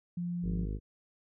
sine tone, 174.61 Hz, F3, in tune, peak -32 dBFS, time 0.17-0.65 s, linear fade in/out 5 ms
harmonic tone, 51.8 Hz, G#1, 4 cents flat, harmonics 1 / 2 / 3 / 4 / 5 / 6 / 7 / 8 / 9, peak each -34 / -40 / -44 / -46 / -48 / -50 / -51 / -52 / -53 dBFS, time 0.42-0.8 s, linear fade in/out 50 ms
effects none

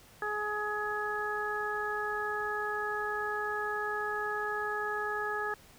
harmonic tone, 420.2 Hz, G#4, 20 cents sharp, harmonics 1 / 2 / 3 / 4, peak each -37 / -38 / -37 / -35 dBFS, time 0.22-5.54 s, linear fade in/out 2 ms, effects pink hiss -57 dBFS RMS until 5.78 s

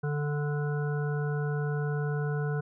harmonic tone, 146.83 Hz, D3, in tune, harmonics 1 / 3 / 5 / 7 / 9 / 10, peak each -28 / -35 / -43 / -47 / -48 / -41 dBFS, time 0.03-2.61 s, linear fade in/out 10 ms, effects none

